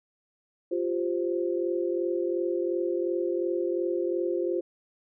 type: chord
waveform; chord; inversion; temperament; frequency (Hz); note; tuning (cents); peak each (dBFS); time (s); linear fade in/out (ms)
sine; F suspended second; none; equal; 349.2 / 392 / 523.3; F4 / G4 / C5; 0 / 0 / 0; -27 / -32 / -32; 0.71-4.61; 10
effects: none